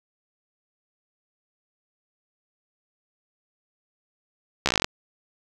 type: slowing click train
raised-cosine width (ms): 0.2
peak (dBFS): -3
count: 11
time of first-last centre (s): 4.66-4.845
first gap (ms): 14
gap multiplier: 1.06
effects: 7-bit